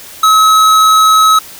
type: tone with hard clipping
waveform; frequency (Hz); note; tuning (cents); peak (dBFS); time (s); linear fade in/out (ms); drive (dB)
sine; 1284; E6; -46; -6; 0.23-1.39; 5; 16
effects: white hiss -32 dBFS RMS until 1.59 s